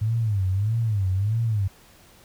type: tone with vibrato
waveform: sine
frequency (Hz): 103.83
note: G#2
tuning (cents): 0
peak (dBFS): -20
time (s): 0.01-1.68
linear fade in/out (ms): 10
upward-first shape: sine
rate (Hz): 1.6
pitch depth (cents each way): 190
effects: pink hiss -53 dBFS RMS until 2.24 s